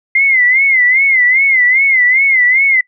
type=tone with vibrato; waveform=sine; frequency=2079 Hz; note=C7; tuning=12 cents flat; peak=-7 dBFS; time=0.15-2.81 s; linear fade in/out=5 ms; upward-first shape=sine; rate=2.5 Hz; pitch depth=110 cents each way; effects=noise-tail reverb RT60 0.1 s tail -21 dB re dry